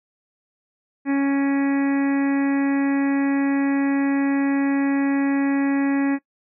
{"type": "harmonic tone with a mistuned harmonic", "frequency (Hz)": 277.4, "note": "C#4", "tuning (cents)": 1, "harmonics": [1, 2, 3, 4, 5, 6, 7, 8, 9], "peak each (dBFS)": [-17, -33, -33, -38, -42, -34, -36, -41, -42], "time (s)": [1.05, 6.19], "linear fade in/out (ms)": 50, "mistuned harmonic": 8, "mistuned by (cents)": 19, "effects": ["noise-tail reverb RT60 0.1 s tail -18 dB re dry"]}